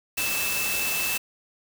sine tone in noise, 2637 Hz, E7, in tune, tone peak -28 dBFS, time 0.17-1.18 s, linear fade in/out 10 ms, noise white, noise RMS -28 dBFS, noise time 0.17-1.18 s, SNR -3 dB, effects none

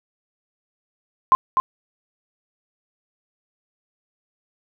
sine tone with echo, 1046.5 Hz, C6, in tune, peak -9 dBFS, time 1.32-1.35 s, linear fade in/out 0 ms, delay 250 ms, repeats 1, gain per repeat -5 dB, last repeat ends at 1.6 s, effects none

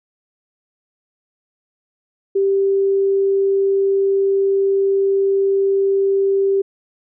sine tone, 392 Hz, G4, in tune, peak -13 dBFS, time 2.35-6.62 s, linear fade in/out 10 ms, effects none

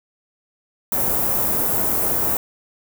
white band-stop noise, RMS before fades -20 dBFS, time 0.92-2.37 s, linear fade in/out 2 ms, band 850 to 16000 Hz, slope 12 dB/octave, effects none

